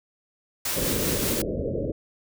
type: noise with tremolo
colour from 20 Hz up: white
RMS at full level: -27 dBFS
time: 0.65-1.42 s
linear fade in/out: 5 ms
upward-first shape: sine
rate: 5.2 Hz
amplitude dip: 25%
type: low-pass noise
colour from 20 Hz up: white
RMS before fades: -28 dBFS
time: 0.76-1.92 s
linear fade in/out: 5 ms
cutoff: 590 Hz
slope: 96 dB/octave
effects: none